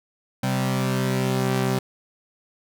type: tone pair together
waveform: sawtooth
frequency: 129.5 / 194.03 Hz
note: C3 / G3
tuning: -17 / -17 cents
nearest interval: perfect fifth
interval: 700 cents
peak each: -19 / -21 dBFS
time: 0.43-1.79 s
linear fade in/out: 5 ms
effects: none